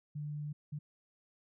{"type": "tone bursts at uneven times", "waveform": "sine", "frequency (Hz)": 148.3, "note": "D3", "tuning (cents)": 17, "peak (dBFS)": -37, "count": 2, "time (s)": [[0.15, 0.53], [0.72, 0.79]], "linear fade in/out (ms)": 10, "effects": []}